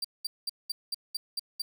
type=tone bursts; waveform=40% pulse; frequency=4699 Hz; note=D8; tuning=in tune; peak=-28 dBFS; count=8; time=0.02-1.62 s; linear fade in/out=5 ms; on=25 ms; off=200 ms; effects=10-bit